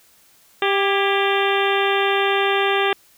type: harmonic tone with a mistuned harmonic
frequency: 394.8 Hz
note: G4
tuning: 12 cents sharp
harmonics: 1 / 2 / 3 / 4 / 5 / 6 / 7 / 8 / 9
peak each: -20 / -23 / -25 / -26 / -27 / -28 / -28 / -29 / -30 dBFS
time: 0.62-2.93 s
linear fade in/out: 2 ms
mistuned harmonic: 4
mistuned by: +63 cents
effects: white hiss -54 dBFS RMS until 3.17 s